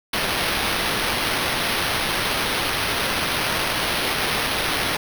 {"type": "noise with sample-and-hold", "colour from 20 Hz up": "white", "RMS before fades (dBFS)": -23, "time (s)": [0.13, 4.97], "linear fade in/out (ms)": 5, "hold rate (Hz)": 7350, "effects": []}